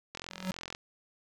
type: click train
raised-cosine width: 0.2 ms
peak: -22 dBFS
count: 27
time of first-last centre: 0.15-0.749 s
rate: 43.4 Hz
type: tone with exponential growth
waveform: square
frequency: 186.7 Hz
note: F#3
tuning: 16 cents sharp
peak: -28 dBFS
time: 0.3-0.51 s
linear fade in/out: 2 ms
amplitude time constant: 44 ms
effects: none